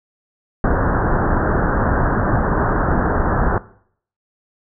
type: low-pass noise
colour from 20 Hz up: pink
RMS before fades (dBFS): -17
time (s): 0.64-3.58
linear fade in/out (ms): 2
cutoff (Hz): 1700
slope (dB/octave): 96
effects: noise-tail reverb RT60 0.6 s tail -19 dB re dry